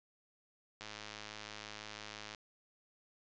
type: click train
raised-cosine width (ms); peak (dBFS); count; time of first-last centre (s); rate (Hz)
0.2; -28; 164; 0.81-2.348; 106
effects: resampled to 16000 Hz